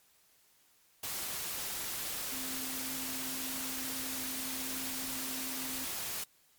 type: tone in noise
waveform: sine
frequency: 261.6 Hz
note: C4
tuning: in tune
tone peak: -44 dBFS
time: 2.32-5.85 s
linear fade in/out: 5 ms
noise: white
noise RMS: -38 dBFS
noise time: 1.03-6.24 s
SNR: -9 dB
effects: white hiss -67 dBFS RMS until 6.58 s + MP3 96 kbps